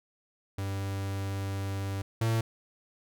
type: tone pair in turn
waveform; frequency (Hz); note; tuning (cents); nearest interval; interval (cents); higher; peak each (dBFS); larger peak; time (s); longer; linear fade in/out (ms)
45% pulse; 98 / 113; G2 / A2; 0 / +47; major second; 247; second; -31 / -25; second; 0.58-2.02 / 2.21-2.41; first; 5
effects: none